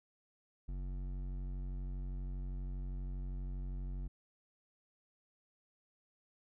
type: tone with hard clipping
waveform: triangle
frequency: 46.25 Hz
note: F#1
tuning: in tune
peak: -40 dBFS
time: 0.68-4.08 s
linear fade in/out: 10 ms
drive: 15 dB
effects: none